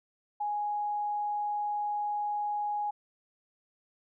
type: tone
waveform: sine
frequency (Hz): 830.6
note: G#5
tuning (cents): 0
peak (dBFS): -29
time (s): 0.4-2.91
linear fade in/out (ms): 10
effects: none